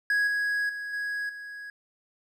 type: tone with level steps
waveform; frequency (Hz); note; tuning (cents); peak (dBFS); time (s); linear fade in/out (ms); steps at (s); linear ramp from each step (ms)
triangle; 1661.2; G#6; 0; -20 / -23 / -31 / -27 / -36; 0.1-1.7; 2; 0.27 / 0.69 / 0.93 / 1.29; 5
effects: none